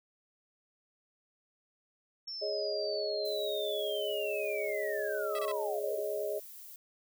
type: linear sweep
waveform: sine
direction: down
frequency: 5440 to 370 Hz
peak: -38 dBFS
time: 2.27-6 s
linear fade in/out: 10 ms
type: chord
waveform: sine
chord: Ab suspended fourth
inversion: none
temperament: just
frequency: 415.3 / 553.7 / 623 Hz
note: Ab4 / Db5 / Eb5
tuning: 0 / -2 / +2 cents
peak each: -36 / -39 / -35 dBFS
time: 2.41-6.4 s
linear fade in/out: 20 ms
type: noise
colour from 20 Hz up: violet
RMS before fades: -49 dBFS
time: 3.25-6.76 s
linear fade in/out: 2 ms
type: tone bursts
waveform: 10% pulse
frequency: 656 Hz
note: E5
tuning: 9 cents flat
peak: -30 dBFS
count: 3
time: 5.35-5.517 s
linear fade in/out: 2 ms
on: 39 ms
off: 25 ms
effects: none